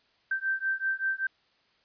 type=beating tone pair; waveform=sine; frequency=1559 / 1564.2 Hz; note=G6 / G6; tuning=-10 / -4 cents; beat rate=5.2 Hz; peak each=-30 dBFS; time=0.31-1.27 s; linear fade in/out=5 ms; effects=white hiss -67 dBFS RMS until 1.84 s + resampled to 11025 Hz